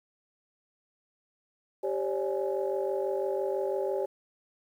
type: tone cluster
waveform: sine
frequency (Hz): 390.4 / 540 / 586 / 837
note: G4 / C#5 / D5 / G#5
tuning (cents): -7 / -45 / -4 / +13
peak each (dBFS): -30 / -32 / -34 / -39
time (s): 1.83-4.06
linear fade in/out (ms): 10
effects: tanh soft clip ceiling -18 dBFS + 10-bit